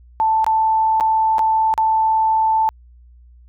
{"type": "tone with dropouts", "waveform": "sine", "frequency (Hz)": 882, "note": "A5", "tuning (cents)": 4, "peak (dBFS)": -13, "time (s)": [0.2, 2.69], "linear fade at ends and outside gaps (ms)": 0, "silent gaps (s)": [[0.444, 0.465], [1, 1.008], [1.383, 1.392], [1.739, 1.778]], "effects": ["added 60 Hz sine -43 dBFS peak until 3.48 s"]}